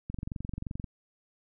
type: click train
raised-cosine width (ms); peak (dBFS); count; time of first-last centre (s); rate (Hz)
5; -23; 18; 0.1-0.842; 22.9
effects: none